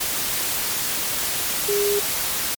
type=tone in noise; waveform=sine; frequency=408.2 Hz; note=G#4; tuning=30 cents flat; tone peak=-19 dBFS; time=1.68-2 s; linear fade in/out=10 ms; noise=white; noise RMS=-24 dBFS; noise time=0-2.55 s; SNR=+2 dB; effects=MP3 96 kbps